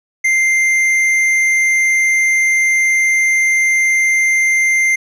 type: tone with tanh clipping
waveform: sine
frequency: 2093 Hz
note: C7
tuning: in tune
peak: -12 dBFS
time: 0.24-4.96 s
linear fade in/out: 10 ms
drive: 9 dB
effects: none